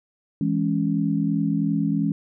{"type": "chord", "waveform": "sine", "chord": "C# minor", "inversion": "first", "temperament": "equal", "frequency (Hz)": [164.81, 207.7, 277.2], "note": ["E3", "G#3", "C#4"], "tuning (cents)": [0, 0, 0], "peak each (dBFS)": -24, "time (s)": [0.41, 2.12], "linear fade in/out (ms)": 2, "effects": []}